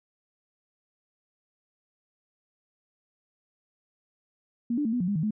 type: tone with pitch steps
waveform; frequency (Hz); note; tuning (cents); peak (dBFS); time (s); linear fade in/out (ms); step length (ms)
sine; 236.5 / 294.1 / 223.8 / 245.7 / 177.8 / 203.7 / 157.3 / 213.6; A#3 / D4 / A3 / B3 / F3 / G#3 / D#3 / G#3; +25 / +3 / +30 / -9 / +31 / -33 / +19 / +49; -24; 4.7-5.308; 5; 76
effects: none